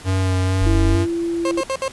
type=tone with vibrato; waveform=square; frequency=93.7 Hz; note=F#2; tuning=22 cents sharp; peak=-17 dBFS; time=0.04-1.07 s; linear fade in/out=50 ms; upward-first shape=sine; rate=2.2 Hz; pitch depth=17 cents each way
type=tone; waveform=sine; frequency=41.77 Hz; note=E1; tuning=24 cents sharp; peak=-16 dBFS; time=0.61-0.96 s; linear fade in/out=10 ms
type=tone with pitch glide; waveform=sine; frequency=329.6 to 337.9 Hz; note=E4 to E4; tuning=0 to +43 cents; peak=-19 dBFS; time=0.66-1.61 s; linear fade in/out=5 ms; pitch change=+43 cents; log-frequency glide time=0.9-0.96 s
type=tone bursts; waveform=30% pulse; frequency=533 Hz; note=C5; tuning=32 cents sharp; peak=-17 dBFS; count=4; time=1.45-1.881 s; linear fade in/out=2 ms; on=62 ms; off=61 ms
effects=pink hiss -40 dBFS RMS until 1.92 s + resampled to 24000 Hz